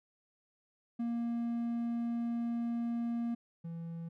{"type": "tone pair in turn", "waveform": "triangle", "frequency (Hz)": [234.6, 166.85], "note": ["A#3", "E3"], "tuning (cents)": [11, 21], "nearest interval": "tritone", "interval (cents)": 590, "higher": "first", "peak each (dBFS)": [-30, -37], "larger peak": "first", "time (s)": [[0.99, 3.35], [3.64, 4.09]], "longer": "first", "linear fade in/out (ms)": 10, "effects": []}